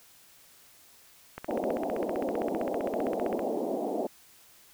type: click train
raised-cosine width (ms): 0.5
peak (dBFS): -22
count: 32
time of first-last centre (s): 1.38-3.393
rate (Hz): 15.4
type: band-pass noise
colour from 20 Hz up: white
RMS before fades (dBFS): -31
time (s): 1.48-4.07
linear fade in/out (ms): 5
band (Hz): 210 to 730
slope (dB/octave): 48
effects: white hiss -57 dBFS RMS until 4.73 s